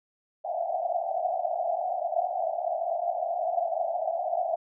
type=band-pass noise; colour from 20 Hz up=pink; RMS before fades=-29 dBFS; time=0.44-4.56 s; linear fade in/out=10 ms; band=650 to 740 Hz; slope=96 dB/octave; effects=none